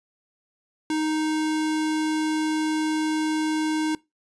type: tone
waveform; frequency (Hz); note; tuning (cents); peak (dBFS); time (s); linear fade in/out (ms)
square; 311.1; D#4; 0; -23; 0.9-3.95; 2
effects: noise-tail reverb RT60 0.2 s tail -21 dB re dry + resampled to 22050 Hz